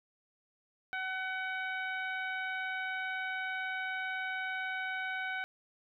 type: harmonic tone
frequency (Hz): 753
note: F#5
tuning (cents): +30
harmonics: 1 / 2 / 3 / 4 / 5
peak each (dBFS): -41 / -36 / -41 / -50 / -52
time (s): 0.93-5.44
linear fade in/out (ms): 0
effects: 12-bit